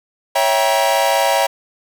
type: chord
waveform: 45% pulse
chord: C# diminished seventh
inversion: none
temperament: equal with one note detuned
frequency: 554.4 / 659.3 / 784 / 951.4 Hz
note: C#5 / E5 / G5 / Bb5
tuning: 0 / 0 / 0 / +35 cents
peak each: -19 dBFS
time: 0.35-1.47 s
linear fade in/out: 10 ms
effects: none